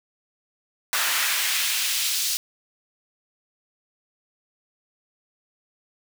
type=noise with high-pass filter sweep; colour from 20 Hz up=pink; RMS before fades=-24 dBFS; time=0.93-2.37 s; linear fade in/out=0 ms; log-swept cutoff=1300 to 4400 Hz; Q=1.1; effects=none